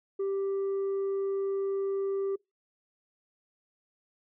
sine tone, 392 Hz, G4, in tune, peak -25 dBFS, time 0.19-2.36 s, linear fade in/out 10 ms, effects noise-tail reverb RT60 0.2 s tail -26 dB re dry + tanh soft clip ceiling -27 dBFS

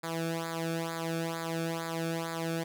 sawtooth tone with flanger, 165 Hz, E3, 2 cents sharp, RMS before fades -34 dBFS, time 0.03-2.64 s, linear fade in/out 10 ms, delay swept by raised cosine 0.34 to 1.02 ms, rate 2.2 Hz, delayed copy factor -0.85, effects none

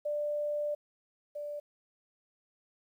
sine tone pair in turn, 591 / 587.6 Hz, D5 / D5, +11 / +1 cents, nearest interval unison, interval 10 cents, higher first, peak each -30 / -36 dBFS, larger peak first, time 0.05-0.75 / 1.35-1.6 s, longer first, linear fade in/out 10 ms, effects 11-bit

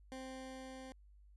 20% pulse tone with level ramp, 261.6 Hz, C4, in tune, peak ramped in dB -40 to -44 dBFS, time 0.12-0.92 s, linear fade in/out 0 ms, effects added 50 Hz sine -59 dBFS peak until 1.36 s + resampled to 24000 Hz

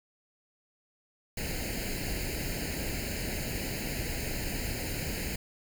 pink noise with comb filter, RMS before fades -34 dBFS, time 1.37-5.36 s, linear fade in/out 5 ms, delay 0.43 ms, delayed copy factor +0.85, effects none

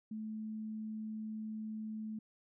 sine tone, 217.2 Hz, A3, 22 cents flat, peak -39 dBFS, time 0.11-2.19 s, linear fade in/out 5 ms, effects none

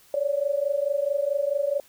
sine tone pair together, 555.4 / 580 Hz, C#5 / D5, +3 / -22 cents, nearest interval minor second, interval 75 cents, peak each -25 / -25 dBFS, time 0.14-1.8 s, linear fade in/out 2 ms, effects white hiss -56 dBFS RMS until 1.88 s

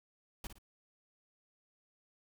pink noise with echo, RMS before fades -42 dBFS, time 0.44-0.47 s, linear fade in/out 2 ms, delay 57 ms, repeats 2, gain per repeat -9 dB, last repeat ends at 0.584 s, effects none

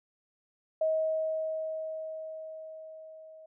sine tone with level ramp, 634 Hz, D#5, 32 cents sharp, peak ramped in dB -24 to -48 dBFS, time 0.81-3.46 s, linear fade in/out 5 ms, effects none

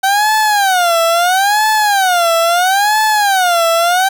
30% pulse tone with vibrato, 759 Hz, F#5, 44 cents sharp, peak -7 dBFS, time 0.03-4.09 s, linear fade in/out 10 ms, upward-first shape sine, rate 0.75 Hz, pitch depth 230 cents each way, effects none

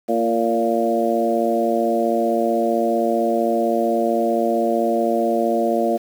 harmonic tone with a mistuned harmonic, 115.6 Hz, A#2, 14 cents flat, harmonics 2 / 3 / 4 / 5 / 6, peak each -23 / -23 / -24 / -22 / -22 dBFS, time 0.08-5.98 s, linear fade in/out 20 ms, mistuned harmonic 3, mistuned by -15 cents, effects 7-bit

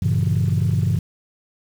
sine chord, G diminished seventh, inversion none, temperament just, 98 / 117.6 / 141.12 / 169.34 Hz, G2 / Bb2 / Db3 / Fb3, 0 / +16 / +31 / +47 cents, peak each -19 / -21 / -21 / -22 dBFS, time 0.02-0.99 s, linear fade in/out 5 ms, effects tanh soft clip ceiling -11 dBFS + 7-bit

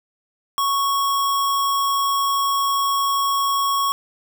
sine tone with sample-and-hold, 1108.7 Hz, C#6, in tune, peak -17 dBFS, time 0.58-3.92 s, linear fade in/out 0 ms, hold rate 4410 Hz, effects none

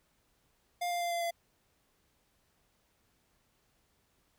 square tone with pitch steps, 704 / 698.3 / 692.7 / 687.1 / 681.6 Hz, F5 / F5 / F5 / F5 / F5, +14 / 0 / -14 / -28 / -42 cents, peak -32 dBFS, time 0.81-1.31 s, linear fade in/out 10 ms, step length 100 ms, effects pink hiss -73 dBFS RMS until 4.38 s

